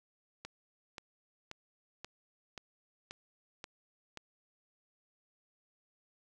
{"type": "click train", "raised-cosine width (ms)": 0.2, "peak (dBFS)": -26, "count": 8, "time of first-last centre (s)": [0.45, 4.173], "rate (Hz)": 1.88, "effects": []}